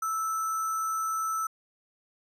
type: tone with sample-and-hold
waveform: sine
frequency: 1318.5 Hz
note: E6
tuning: in tune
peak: -27 dBFS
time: 0.02-1.47 s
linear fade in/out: 5 ms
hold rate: 7350 Hz
effects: resampled to 32000 Hz